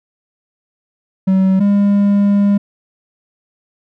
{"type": "tone pair in turn", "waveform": "triangle", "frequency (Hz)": [190, 201.9], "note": ["F#3", "G#3"], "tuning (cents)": [46, -49], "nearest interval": "minor second", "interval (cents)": 105, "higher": "second", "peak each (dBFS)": -7, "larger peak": "neither", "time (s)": [[1.27, 1.6], [1.6, 2.58]], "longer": "second", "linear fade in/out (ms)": 10, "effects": []}